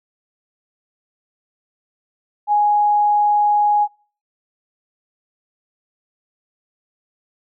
sine tone, 831 Hz, G#5, 1 cent sharp, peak -12 dBFS, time 2.47-3.88 s, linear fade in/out 50 ms, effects noise-tail reverb RT60 0.4 s tail -25 dB re dry

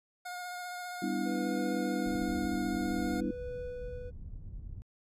25% pulse tone with vibrato, 717 Hz, F5, 45 cents sharp, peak -35 dBFS, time 0.25-3.21 s, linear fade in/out 10 ms, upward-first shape triangle, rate 15 Hz, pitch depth 20 cents each way
sine chord, E minor seventh, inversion first, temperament equal, 196 / 246.9 / 293.7 / 329.6 Hz, G3 / B3 / D4 / E4, 0 / 0 / 0 / 0 cents, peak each -36 dBFS, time 1.02-3.31 s, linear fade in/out 5 ms
triangle tone with tremolo, 493.9 Hz, B4, in tune, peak -35 dBFS, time 1.25-4.11 s, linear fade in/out 20 ms, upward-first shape triangle, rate 0.54 Hz, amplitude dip 90%
pink low-pass noise, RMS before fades -44 dBFS, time 2.06-4.82 s, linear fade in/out 0 ms, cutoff 100 Hz, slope 12 dB/octave
effects resampled to 32000 Hz

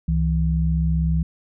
sine tone pair together, 66.92 / 162.7 Hz, C2 / E3, +40 / -22 cents, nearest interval octave + minor third, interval 1538 cents, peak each -20 dBFS, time 0.08-1.23 s, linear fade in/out 5 ms, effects none

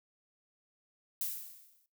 violet noise with exponential decay, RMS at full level -33 dBFS, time 1.21-1.86 s, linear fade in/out 2 ms, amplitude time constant 140 ms, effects noise-tail reverb RT60 0.2 s tail -17 dB re dry

